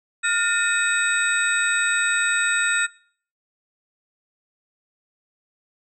sine tone cluster, 1418 / 1813 / 2530 / 3774 / 8000 Hz, F6 / A#6 / D#7 / A#7 / B8, +26 / -49 / +28 / +21 / +21 cents, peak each -22 / -24 / -26 / -30 / -26 dBFS, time 0.23-2.87 s, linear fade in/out 20 ms, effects noise-tail reverb RT60 0.5 s tail -22 dB re dry + tanh soft clip ceiling -8 dBFS

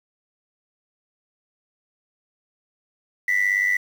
sine tone with amplitude modulation, 1975.5 Hz, B6, in tune, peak -13 dBFS, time 3.28-3.77 s, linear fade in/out 5 ms, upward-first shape sine, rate 97.5 Hz, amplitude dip 80%, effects tanh soft clip ceiling -13 dBFS + 7-bit

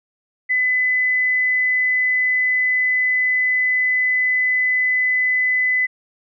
sine tone, 2009 Hz, B6, 29 cents sharp, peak -15 dBFS, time 0.49-5.87 s, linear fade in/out 20 ms, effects none

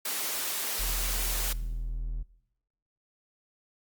white high-pass noise, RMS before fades -32 dBFS, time 0.05-1.53 s, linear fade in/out 5 ms, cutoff 270 Hz, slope 12 dB/octave
triangle tone, 40.27 Hz, E1, 40 cents flat, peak -28 dBFS, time 0.79-2.23 s, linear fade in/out 10 ms
effects noise-tail reverb RT60 0.9 s tail -21 dB re dry + Opus 48 kbps

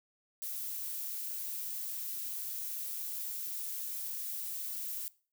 violet noise, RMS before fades -39 dBFS, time 0.42-5.08 s, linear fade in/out 0 ms, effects noise-tail reverb RT60 0.4 s tail -21 dB re dry

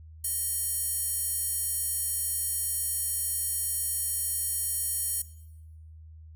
square tone with high-pass filter, 621 Hz, D#5, 3 cents flat, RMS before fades -30 dBFS, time 0.24-5.22 s, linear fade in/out 5 ms, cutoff 10000 Hz, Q 3.3, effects noise-tail reverb RT60 0.9 s tail -17 dB re dry + added 79 Hz sine -45 dBFS peak until 6.35 s

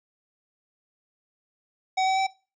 square tone with pitch steps, 756 / 762.6 / 769.2 Hz, F#5 / G5 / G5, +37 / -48 / -33 cents, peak -22 dBFS, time 1.97-2.27 s, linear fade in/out 10 ms, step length 100 ms, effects noise-tail reverb RT60 0.3 s tail -19 dB re dry + resampled to 16000 Hz

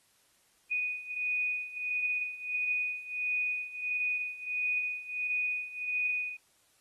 sine beating tone pair, 2479 / 2480.5 Hz, D#7 / D#7, -7 / -6 cents, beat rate 1.5 Hz, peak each -35 / -32 dBFS, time 0.71-6.37 s, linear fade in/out 5 ms, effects white hiss -68 dBFS RMS until 6.8 s + AAC 32 kbps

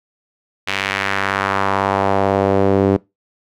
sawtooth tone with band-pass filter sweep, 98 Hz, G2, in tune, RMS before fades -17 dBFS, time 0.67-2.97 s, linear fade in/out 10 ms, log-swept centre 2600 to 360 Hz, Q 1.6, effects noise-tail reverb RT60 0.2 s tail -21 dB re dry

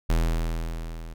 square tone with level ramp, 41.06 Hz, E1, 6 cents flat, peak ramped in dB -19 to -37 dBFS, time 0.09-1.14 s, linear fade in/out 10 ms, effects none

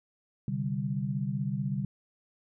sine chord, C suspended second, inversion none, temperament equal, 130.81 / 146.83 / 196 Hz, C3 / D3 / G3, 0 / 0 / 0 cents, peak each -33 dBFS, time 0.48-1.85 s, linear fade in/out 2 ms, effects none

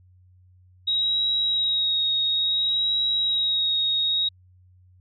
sine tone with vibrato, 3802 Hz, A#7, 33 cents sharp, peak -20 dBFS, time 0.87-4.29 s, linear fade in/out 10 ms, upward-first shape sine, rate 0.58 Hz, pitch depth 24 cents each way, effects added 91 Hz sine -52 dBFS peak until 5 s

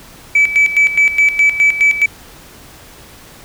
sine tone with tremolo, 2300 Hz, D7, 37 cents flat, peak -5 dBFS, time 0.35-2.06 s, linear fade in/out 5 ms, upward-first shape square, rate 4.8 Hz, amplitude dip 75%, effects tanh soft clip ceiling -4 dBFS + pink hiss -39 dBFS RMS until 3.44 s

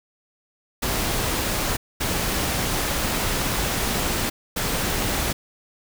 pink noise bursts at uneven times, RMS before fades -24 dBFS, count 3, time 0.82-1.77 / 2-4.3 / 4.56-5.33 s, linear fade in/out 10 ms, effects none

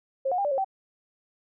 sine tone with pitch steps, 536 / 723 / 800 / 584 / 541 / 772 Hz, C5 / F#5 / G5 / D5 / C#5 / G5, +42 / -40 / +35 / -10 / -42 / -27 cents, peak -23 dBFS, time 0.25-0.646 s, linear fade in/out 10 ms, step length 66 ms, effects none

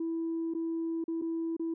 sine tone with dropouts, 329.3 Hz, E4, 2 cents flat, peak -29 dBFS, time 0-1.74 s, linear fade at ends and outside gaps 5 ms, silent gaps 0.538-0.548 / 1.041-1.08 / 1.215-1.22 / 1.567-1.595 s, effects tanh soft clip ceiling -27 dBFS

